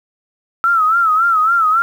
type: tone with vibrato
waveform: sine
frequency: 1318.5 Hz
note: E6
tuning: in tune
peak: -10 dBFS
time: 0.64-1.82 s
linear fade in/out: 0 ms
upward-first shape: sine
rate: 3.6 Hz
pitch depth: 100 cents each way
effects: 7-bit